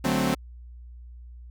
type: chord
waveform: sawtooth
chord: D dominant seventh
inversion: none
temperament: equal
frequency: 146.83 / 185 / 220 / 261.6 Hz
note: D3 / F#3 / A3 / C4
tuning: 0 / 0 / 0 / 0 cents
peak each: -26 / -24 / -24 / -22 dBFS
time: 0.04-0.35 s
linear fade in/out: 10 ms
effects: added 60 Hz sine -41 dBFS peak until 1.5 s